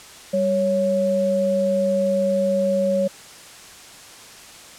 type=tone pair together; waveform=sine; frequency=196 / 554.4 Hz; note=G3 / C#5; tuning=0 / 0 cents; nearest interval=octave + tritone; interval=1800 cents; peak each=-23 / -18 dBFS; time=0.33-3.08 s; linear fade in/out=10 ms; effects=white hiss -42 dBFS RMS until 4.78 s + low-pass 9000 Hz 12 dB/octave